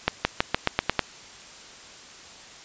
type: accelerating click train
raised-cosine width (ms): 0.3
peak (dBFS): -3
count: 8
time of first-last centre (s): 0.08-0.993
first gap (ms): 170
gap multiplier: 0.91
effects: white hiss -45 dBFS RMS until 2.64 s + resampled to 16000 Hz